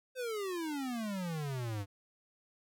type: exponential sweep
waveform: square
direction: down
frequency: 523.3 to 96.5 Hz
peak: -36 dBFS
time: 0.15-1.86 s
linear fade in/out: 50 ms
effects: none